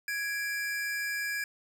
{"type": "tone pair together", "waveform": "square", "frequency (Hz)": [1661, 2349], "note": ["G#6", "D7"], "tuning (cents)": [0, 0], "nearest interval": "tritone", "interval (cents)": 600, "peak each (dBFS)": [-33, -37], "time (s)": [0.08, 1.44], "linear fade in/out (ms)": 2, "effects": ["10-bit"]}